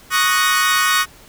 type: chord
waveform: sawtooth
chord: D# minor seventh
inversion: third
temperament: equal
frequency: 1108.7 / 1244.5 / 1480 / 1864.7 Hz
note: C#6 / D#6 / F#6 / A#6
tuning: 0 / 0 / 0 / 0 cents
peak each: -16 dBFS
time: 0.1-1.06 s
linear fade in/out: 50 ms
effects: pink hiss -45 dBFS RMS until 1.28 s